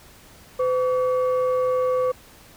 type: tone pair together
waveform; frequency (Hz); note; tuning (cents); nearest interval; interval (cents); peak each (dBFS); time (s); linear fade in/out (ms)
sine; 508 / 1140.4; B4 / C#6; +49 / +49; octave + major second; 1400; -18 / -26; 0.59-2.12; 10
effects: tanh soft clip ceiling -14 dBFS + pink hiss -49 dBFS RMS until 2.56 s